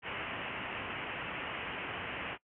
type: low-pass noise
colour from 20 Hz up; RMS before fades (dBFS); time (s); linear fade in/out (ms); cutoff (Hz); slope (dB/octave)
white; -40; 0.02-2.38; 50; 3000; 96
effects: noise-tail reverb RT60 0.1 s tail -21 dB re dry + high-pass 60 Hz 12 dB/octave